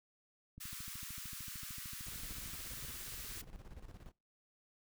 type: click train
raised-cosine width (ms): 5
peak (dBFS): -39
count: 27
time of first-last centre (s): 0.58-2.535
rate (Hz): 13.3
type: high-pass noise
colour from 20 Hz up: white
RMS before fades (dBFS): -47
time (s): 0.6-3.42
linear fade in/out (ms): 10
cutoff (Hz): 1100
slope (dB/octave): 48
type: noise with tremolo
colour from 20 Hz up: brown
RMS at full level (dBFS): -50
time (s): 2.06-4.12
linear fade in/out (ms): 10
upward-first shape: square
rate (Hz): 17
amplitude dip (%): 65
effects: noise-tail reverb RT60 0.3 s tail -25 dB re dry